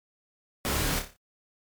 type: noise with echo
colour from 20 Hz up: pink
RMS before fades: -29 dBFS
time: 0.65-0.99 s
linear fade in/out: 0 ms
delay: 29 ms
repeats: 6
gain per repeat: -6 dB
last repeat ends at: 1.164 s
effects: MP3 96 kbps